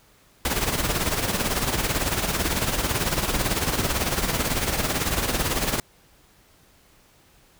pink noise with tremolo, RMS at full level -22 dBFS, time 0.45-5.8 s, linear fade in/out 2 ms, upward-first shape sine, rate 18 Hz, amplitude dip 60%, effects pink hiss -57 dBFS RMS until 7.59 s

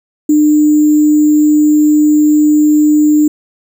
sine tone with sample-and-hold, 301.1 Hz, D4, 43 cents sharp, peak -5 dBFS, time 0.29-3.28 s, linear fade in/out 5 ms, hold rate 7350 Hz, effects none

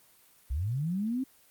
sine linear sweep, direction up, 57 to 270 Hz, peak -28 dBFS, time 0.5-1.24 s, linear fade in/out 10 ms, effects white hiss -61 dBFS RMS until 1.5 s + Opus 24 kbps

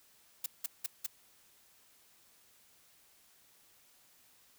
blue noise bursts, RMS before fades -35 dBFS, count 4, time 0.44-1.064 s, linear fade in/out 5 ms, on 21 ms, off 180 ms, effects white hiss -65 dBFS RMS until 4.58 s

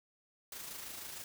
white noise with amplitude modulation, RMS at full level -44 dBFS, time 0.52-1.24 s, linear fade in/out 2 ms, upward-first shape sine, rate 26.5 Hz, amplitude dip 40%, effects none

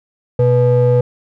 triangle ring-modulated tone, 183.2 Hz, F#3, 17 cents flat, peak -4 dBFS, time 0.39-1.01 s, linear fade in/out 5 ms, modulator 308 Hz, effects none

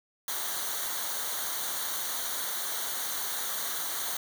white noise with comb filter, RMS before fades -33 dBFS, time 0.28-4.17 s, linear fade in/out 2 ms, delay 0.39 ms, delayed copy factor -0.75, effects none

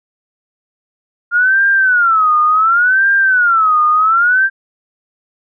sine tone with vibrato, 1396.9 Hz, F6, in tune, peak -8 dBFS, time 1.31-4.5 s, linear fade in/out 50 ms, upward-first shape sine, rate 0.69 Hz, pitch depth 230 cents each way, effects none

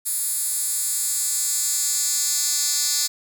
10% pulse tone with high-pass filter sweep, 293.7 Hz, D4, in tune, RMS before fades -23 dBFS, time 0.05-3.08 s, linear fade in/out 20 ms, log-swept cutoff 10000 to 5800 Hz, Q 2.1, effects none

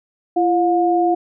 sine tone pair together, 340.8 / 715 Hz, F4 / F5, -42 / +41 cents, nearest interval octave + minor second, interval 1283 cents, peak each -16 dBFS, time 0.36-1.15 s, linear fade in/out 10 ms, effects none

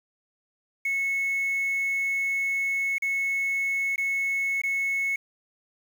triangle tone with dropouts, 2196 Hz, C#7, 17 cents flat, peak -21 dBFS, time 0.85-5.16 s, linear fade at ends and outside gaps 5 ms, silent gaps 2.983-3.021 / 3.96-3.979 / 4.617-4.635 s, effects tanh soft clip ceiling -19 dBFS + 8-bit

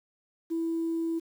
sine tone, 329.8 Hz, E4, 1 cent sharp, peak -26 dBFS, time 0.5-1.2 s, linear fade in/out 20 ms, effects tanh soft clip ceiling -23 dBFS + 9-bit

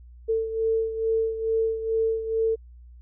sine beating tone pair, 447 / 449.3 Hz, A4 / A4, +27 / +36 cents, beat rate 2.3 Hz, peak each -23 / -29 dBFS, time 0.28-2.56 s, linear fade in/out 20 ms, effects added 60 Hz sine -44 dBFS peak until 3.01 s

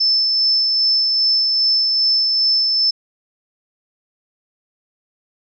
sine tone with tremolo, 5274 Hz, E8, in tune, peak -12 dBFS, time 0-2.91 s, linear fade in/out 10 ms, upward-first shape sine, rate 2.5 Hz, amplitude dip 25%, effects none

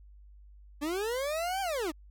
40% pulse linear two-way sweep, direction up then down, 280.3 to 796 to 280.3 Hz, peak -29 dBFS, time 0.81-1.92 s, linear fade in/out 20 ms, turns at 1.61 s, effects added 50 Hz sine -50 dBFS peak until 2.1 s + MP3 96 kbps

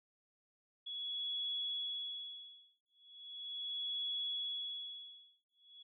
sine tone with tremolo, 3371 Hz, G#7, 25 cents sharp, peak -36 dBFS, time 0.86-5.83 s, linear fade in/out 10 ms, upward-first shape sine, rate 0.38 Hz, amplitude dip 100%, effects none

